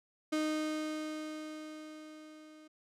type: tone with level ramp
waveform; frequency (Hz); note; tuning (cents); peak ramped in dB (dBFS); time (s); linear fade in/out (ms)
35% pulse; 308.9; D#4; -12; -28 to -52; 0.32-2.68; 10
effects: low-pass 9000 Hz 12 dB/octave

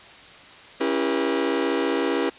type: chord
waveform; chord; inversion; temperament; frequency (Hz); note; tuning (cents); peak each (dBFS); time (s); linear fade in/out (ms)
40% pulse; C# diminished seventh; none; just; 277.2 / 332.6 / 399.1 / 479; C#4 / E4 / G4 / Bb4; 0 / +16 / +31 / +47; -26; 0.8-2.3; 10
effects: white hiss -45 dBFS RMS until 2.38 s + resampled to 8000 Hz

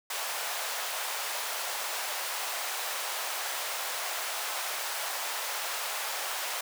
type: high-pass noise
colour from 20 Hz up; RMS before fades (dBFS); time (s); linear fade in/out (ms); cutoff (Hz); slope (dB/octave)
pink; -34; 0.1-6.61; 5; 630; 24
effects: none

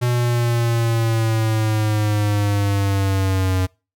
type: linear sweep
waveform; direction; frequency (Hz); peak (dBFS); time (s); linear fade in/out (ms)
square; down; 122.6 to 92.3; -17; 0.01-3.67; 20
effects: noise-tail reverb RT60 0.3 s tail -25 dB re dry

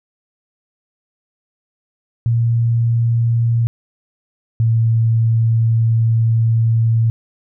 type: tone pair in turn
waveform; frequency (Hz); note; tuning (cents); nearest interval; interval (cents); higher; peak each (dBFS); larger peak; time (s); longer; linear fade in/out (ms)
sine; 116.54 / 113.81; A#2 / A#2; 0 / -41; unison; 41; first; -12 / -11; second; 2.26-3.67 / 4.6-7.1; second; 0
effects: none

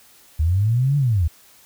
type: linear two-way sweep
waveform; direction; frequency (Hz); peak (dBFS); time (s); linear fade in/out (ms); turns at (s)
sine; up then down; 73.42 to 146.83 to 73.42; -15; 0.39-1.28; 10; 0.97
effects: white hiss -51 dBFS RMS until 1.65 s

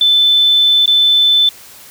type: tone with dropouts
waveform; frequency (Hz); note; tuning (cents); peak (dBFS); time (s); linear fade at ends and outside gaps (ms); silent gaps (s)
sine; 3520; A7; 0; -7; 0.01-1.49; 2; 0.859-0.877
effects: white hiss -38 dBFS RMS until 1.9 s

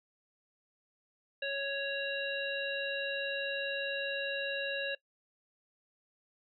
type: harmonic tone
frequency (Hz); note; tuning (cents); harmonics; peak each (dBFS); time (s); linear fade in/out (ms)
554.4; C#5; 0; 1 / 3 / 5 / 7; -37 / -37 / -38 / -42; 1.42-4.95; 5
effects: noise-tail reverb RT60 0.1 s tail -21 dB re dry

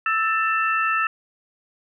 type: tone cluster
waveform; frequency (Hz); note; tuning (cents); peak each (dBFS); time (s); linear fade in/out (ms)
sine; 1315 / 1776 / 2671; E6 / A6 / E7; -5 / +16 / +22; -21 / -24 / -26; 0.06-1.07; 2
effects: none

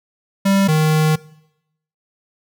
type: tone pair in turn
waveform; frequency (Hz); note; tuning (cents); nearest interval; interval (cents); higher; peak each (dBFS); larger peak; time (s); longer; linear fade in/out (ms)
square; 196 / 155.57; G3 / D#3; 0 / 0; major third; 400; first; -13; neither; 0.45-0.68 / 0.68-1.16; second; 10
effects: noise-tail reverb RT60 0.8 s tail -21 dB re dry

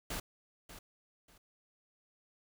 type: noise with echo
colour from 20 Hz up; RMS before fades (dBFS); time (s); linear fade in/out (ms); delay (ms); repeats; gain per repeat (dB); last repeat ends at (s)
pink; -39; 0.1-0.2; 5; 590; 2; -12; 1.38
effects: none

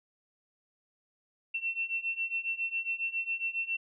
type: beating tone pair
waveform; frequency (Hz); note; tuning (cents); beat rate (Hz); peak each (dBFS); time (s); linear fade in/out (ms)
sine; 2698 / 2705.3; E7 / E7; +40 / +44; 7.3; -35 / -33; 1.54-3.77; 10
effects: none

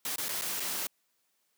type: noise with dropouts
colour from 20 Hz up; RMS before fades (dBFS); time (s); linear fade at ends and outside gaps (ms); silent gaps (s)
white; -34; 0.05-0.87; 2; 0.16-0.181 / 0.284-0.29 / 0.413-0.419 / 0.598-0.602
effects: white hiss -75 dBFS RMS until 1.57 s + high-pass 150 Hz 12 dB/octave

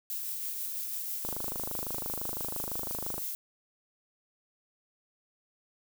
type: noise with tremolo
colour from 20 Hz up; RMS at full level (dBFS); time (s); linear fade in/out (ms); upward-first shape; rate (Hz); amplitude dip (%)
violet; -35; 0.1-3.35; 0; sine; 6.1; 25
type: click train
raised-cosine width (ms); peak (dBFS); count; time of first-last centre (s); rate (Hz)
1; -24; 51; 1.25-3.181; 25.9
effects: none

